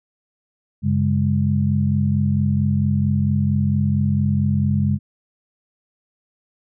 sine tone cluster, 95.3 / 139.7 / 204.2 Hz, G2 / C#3 / G#3, -48 / +14 / -29 cents, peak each -20 dBFS, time 0.82-4.99 s, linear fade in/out 50 ms, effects none

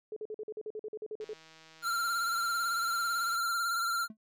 sine tone bursts, 429.6 Hz, A4, 41 cents flat, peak -36 dBFS, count 14, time 0.12-1.334 s, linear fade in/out 2 ms, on 44 ms, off 46 ms
click train, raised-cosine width 0.2 ms, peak -38 dBFS, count 345, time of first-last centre 1.21-3.36 s, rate 160 Hz
square tone with vibrato, 1375 Hz, F6, 27 cents flat, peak -30 dBFS, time 1.82-4.08 s, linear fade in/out 50 ms, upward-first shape sine, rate 18 Hz, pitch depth 46 cents each way
triangle tone with exponential decay, 216.9 Hz, A3, 25 cents flat, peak -37 dBFS, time 4.1-4.17 s, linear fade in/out 2 ms, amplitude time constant 15 ms
effects none

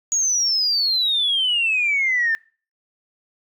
sine exponential sweep, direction down, 6760 to 1772 Hz, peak -16 dBFS, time 0.12-2.35 s, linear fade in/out 0 ms, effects noise-tail reverb RT60 0.4 s tail -26 dB re dry + tanh soft clip ceiling -12 dBFS

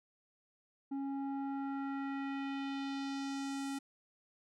square tone with low-pass filter sweep, 274.8 Hz, C#4, 15 cents flat, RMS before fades -39 dBFS, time 0.91-3.79 s, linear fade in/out 10 ms, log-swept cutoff 570 to 9800 Hz, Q 1.5, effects none

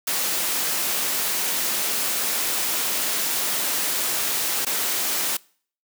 white noise with dropouts, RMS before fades -24 dBFS, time 0.07-5.37 s, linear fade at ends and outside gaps 5 ms, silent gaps 4.65-4.665 s, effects noise-tail reverb RT60 0.5 s tail -24 dB re dry + high-pass 200 Hz 12 dB/octave

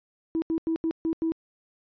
sine tone bursts at uneven times, 325.7 Hz, E4, 21 cents flat, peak -22 dBFS, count 6, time 0.35-0.42 / 0.5-0.58 / 0.67-0.76 / 0.84-0.91 / 1.05-1.13 / 1.22-1.32 s, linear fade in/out 0 ms, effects tanh soft clip ceiling -19 dBFS + resampled to 11025 Hz

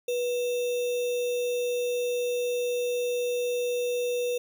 sine tone with sample-and-hold, 488 Hz, B4, 21 cents flat, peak -25 dBFS, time 0.08-4.38 s, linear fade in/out 5 ms, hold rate 3150 Hz, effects none

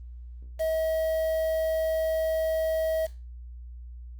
triangle tone with quantisation, 640 Hz, D#5, 49 cents sharp, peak -22 dBFS, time 0.59-3.07 s, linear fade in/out 20 ms, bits 7, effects added 60 Hz sine -39 dBFS peak until 4.19 s + Opus 32 kbps

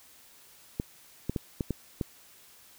clicks, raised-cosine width 3 ms, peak -16 dBFS, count 6, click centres 0.799 / 1.296 / 1.362 / 1.608 / 1.707 / 2.012 s, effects white hiss -56 dBFS RMS until 2.78 s

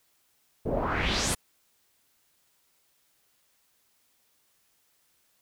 pink noise with low-pass filter sweep, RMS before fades -28 dBFS, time 0.65-1.35 s, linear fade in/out 10 ms, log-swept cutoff 390 to 11000 Hz, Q 2.9, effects white hiss -69 dBFS RMS until 5.41 s

